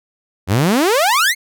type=exponential sweep; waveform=sawtooth; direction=up; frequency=85.4 to 2217 Hz; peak=-8 dBFS; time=0.47-1.35 s; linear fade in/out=50 ms; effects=none